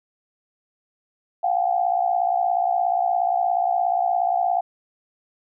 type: tone cluster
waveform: sine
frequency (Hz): 701 / 758 / 829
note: F5 / F#5 / G#5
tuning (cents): +6 / +42 / -3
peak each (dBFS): -21 / -22 / -29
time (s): 1.43-4.61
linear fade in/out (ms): 10
effects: none